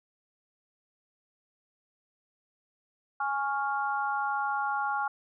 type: chord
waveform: sine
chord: Db major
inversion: second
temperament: equal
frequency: 830.6 / 1108.7 / 1396.9 Hz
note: Ab5 / Db6 / F6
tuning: 0 / 0 / 0 cents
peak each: -30 / -34 / -32 dBFS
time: 3.2-5.08 s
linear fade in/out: 5 ms
effects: none